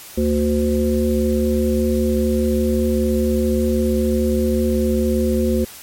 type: harmonic tone with a mistuned harmonic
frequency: 73.42 Hz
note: D2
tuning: in tune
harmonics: 1 / 3 / 5 / 7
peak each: -21 / -18 / -21 / -23 dBFS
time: 0.17-5.65 s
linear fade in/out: 10 ms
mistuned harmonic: 3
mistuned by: +39 cents
effects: white hiss -38 dBFS RMS until 5.82 s + MP3 64 kbps